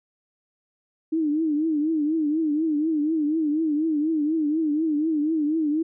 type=tone with vibrato; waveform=sine; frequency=308.6 Hz; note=D#4; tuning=14 cents flat; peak=-20 dBFS; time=1.12-5.83 s; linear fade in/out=10 ms; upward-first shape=triangle; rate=4.1 Hz; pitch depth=120 cents each way; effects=none